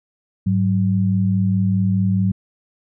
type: tone pair together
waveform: sine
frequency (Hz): 103.39 / 188.2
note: G#2 / F#3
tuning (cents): -7 / +30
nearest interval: minor seventh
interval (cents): 1037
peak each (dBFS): -18 / -17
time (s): 0.46-2.32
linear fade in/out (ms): 10
effects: none